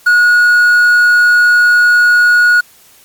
triangle tone with quantisation, 1451 Hz, F#6, 34 cents flat, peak -3 dBFS, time 0.06-2.61 s, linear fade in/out 10 ms, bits 5, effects white hiss -44 dBFS RMS until 3.04 s + MP3 96 kbps

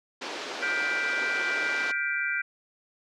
pink band-pass noise, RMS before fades -36 dBFS, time 0.21-1.92 s, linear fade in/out 10 ms, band 320 to 5500 Hz, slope 24 dB/octave
sine chord, G dominant seventh, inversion third, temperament equal with one note detuned, 1423 / 1568 / 1975.5 / 2349 Hz, F6 / G6 / B6 / D7, +32 / 0 / 0 / 0 cents, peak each -32 / -30 / -34 / -31 dBFS, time 0.62-2.42 s, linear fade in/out 10 ms
effects none

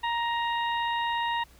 harmonic tone, 937 Hz, A#5, 9 cents sharp, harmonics 1 / 2 / 3 / 4, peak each -27 / -33 / -37 / -39 dBFS, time 0.03-1.44 s, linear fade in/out 10 ms, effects added 60 Hz sine -56 dBFS peak until 1.59 s + pink hiss -58 dBFS RMS until 1.59 s

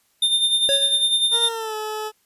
square tone with tremolo, 3616 Hz, A7, 47 cents sharp, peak -15 dBFS, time 0.22-1.49 s, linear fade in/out 5 ms, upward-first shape sine, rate 10 Hz, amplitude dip 55%
square tone with exponential decay, 554.4 Hz, C#5, in tune, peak -19 dBFS, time 0.69-1.14 s, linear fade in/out 0 ms, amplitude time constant 96 ms
20% pulse tone with pitch glide, 466.2 to 430 Hz, A#4 to A4, 0 to -40 cents, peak -21 dBFS, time 1.31-2.12 s, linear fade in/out 50 ms, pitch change -140 cents, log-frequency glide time 1.45-1.75 s
effects white hiss -64 dBFS RMS until 2.25 s + resampled to 32000 Hz

